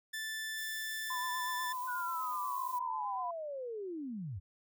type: tone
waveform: sawtooth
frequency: 1760 Hz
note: A6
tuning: in tune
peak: -34 dBFS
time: 0.13-1.73 s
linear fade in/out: 10 ms
type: noise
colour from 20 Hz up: violet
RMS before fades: -49 dBFS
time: 0.57-2.79 s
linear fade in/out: 10 ms
type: tone with vibrato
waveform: sine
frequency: 1006 Hz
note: B5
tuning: 32 cents sharp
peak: -36 dBFS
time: 1.1-3.31 s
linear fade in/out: 5 ms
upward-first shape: sine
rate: 8.2 Hz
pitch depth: 39 cents each way
type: linear sweep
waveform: sine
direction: down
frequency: 1480 to 79.1 Hz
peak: -38 dBFS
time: 1.87-4.4 s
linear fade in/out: 20 ms
effects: none